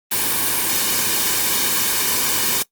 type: noise with comb filter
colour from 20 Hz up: white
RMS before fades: -19 dBFS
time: 0.11-2.63 s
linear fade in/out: 10 ms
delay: 1.5 ms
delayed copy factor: -0.55
effects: noise-tail reverb RT60 0.1 s tail -21 dB re dry + Opus 32 kbps